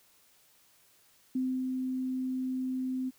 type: tone with ADSR envelope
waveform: sine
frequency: 258 Hz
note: C4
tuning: 24 cents flat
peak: -27 dBFS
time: 1.35-3.11 s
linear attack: 6 ms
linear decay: 280 ms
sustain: -3 dB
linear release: 28 ms
effects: white hiss -64 dBFS RMS until 3.18 s